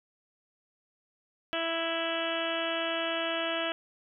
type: harmonic tone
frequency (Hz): 330.4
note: E4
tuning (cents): +4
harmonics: 1 / 2 / 3 / 4 / 5 / 6 / 7 / 8 / 9 / 10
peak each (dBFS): -38 / -33 / -43 / -38 / -38 / -43 / -43 / -39 / -37 / -40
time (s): 1.53-3.72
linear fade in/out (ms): 0
effects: none